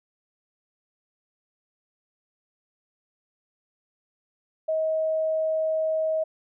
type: tone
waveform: sine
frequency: 634 Hz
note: D#5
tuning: 32 cents sharp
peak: -22 dBFS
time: 4.68-6.24 s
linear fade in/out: 10 ms
effects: none